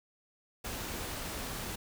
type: noise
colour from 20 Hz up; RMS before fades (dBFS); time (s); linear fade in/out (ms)
pink; -39; 0.64-1.76; 10
effects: none